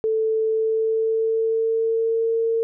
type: tone with pitch glide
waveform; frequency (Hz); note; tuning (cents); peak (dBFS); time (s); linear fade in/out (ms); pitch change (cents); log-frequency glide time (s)
sine; 441 to 454.7; A4 to A#4; +4 to -43; -18; 0.04-2.63; 0; +53; 0.45-2.32
effects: none